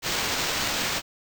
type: noise with sample-and-hold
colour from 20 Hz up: blue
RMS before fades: -27 dBFS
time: 0.02-1.02 s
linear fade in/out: 50 ms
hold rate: 11025 Hz
effects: none